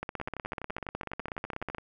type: two click trains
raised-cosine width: 0.5 ms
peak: -19 / -23 dBFS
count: 29 / 20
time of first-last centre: 0.03-1.748 / 0.2-1.783 s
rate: 16.3 / 12 Hz
effects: none